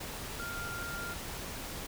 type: tone in noise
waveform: sine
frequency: 1396.9 Hz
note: F6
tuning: in tune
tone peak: -39 dBFS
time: 0.39-1.14 s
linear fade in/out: 10 ms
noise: pink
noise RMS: -41 dBFS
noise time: 0-1.87 s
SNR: -1 dB
effects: none